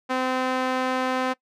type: tone with band-pass filter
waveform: sawtooth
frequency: 257.5 Hz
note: C4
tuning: 28 cents flat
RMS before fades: -25 dBFS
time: 0.09-1.34 s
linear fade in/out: 20 ms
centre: 1100 Hz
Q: 0.67
effects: noise-tail reverb RT60 0.1 s tail -22 dB re dry